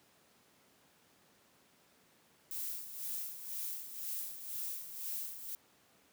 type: noise with tremolo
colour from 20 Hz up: violet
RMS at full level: -39 dBFS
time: 2.51-5.55 s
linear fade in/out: 0 ms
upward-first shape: sine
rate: 2 Hz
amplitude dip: 65%
effects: pink hiss -67 dBFS RMS until 6.12 s + high-pass 150 Hz 12 dB/octave